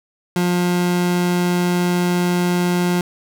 30% pulse tone, 177.2 Hz, F3, 25 cents sharp, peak -13 dBFS, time 0.36-3.01 s, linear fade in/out 2 ms, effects none

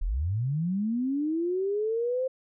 sine linear sweep, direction up, 30.87 to 527 Hz, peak -25 dBFS, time 0.01-2.28 s, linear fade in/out 10 ms, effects none

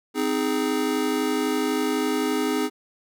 square chord, Ab major, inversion first, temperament just, 259.6 / 311.5 / 415.3 Hz, C4 / Eb4 / Ab4, -13 / +2 / 0 cents, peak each -27 dBFS, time 0.14-2.7 s, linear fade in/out 50 ms, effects none

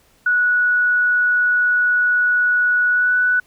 sine tone with pitch glide, 1468 to 1485.1 Hz, F#6 to F#6, -14 to +6 cents, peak -13 dBFS, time 0.26-3.4 s, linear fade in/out 5 ms, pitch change +20 cents, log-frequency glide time 2.91-3.16 s, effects pink hiss -56 dBFS RMS until 3.46 s

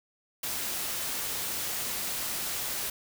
white noise, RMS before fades -33 dBFS, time 0.43-2.9 s, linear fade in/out 5 ms, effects none

